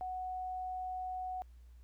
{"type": "tone", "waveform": "sine", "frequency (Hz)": 740, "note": "F#5", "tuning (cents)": 0, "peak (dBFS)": -37, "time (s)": [0.01, 1.42], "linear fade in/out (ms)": 0, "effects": ["added 60 Hz sine -53 dBFS peak until 1.83 s", "pink hiss -75 dBFS RMS until 1.83 s"]}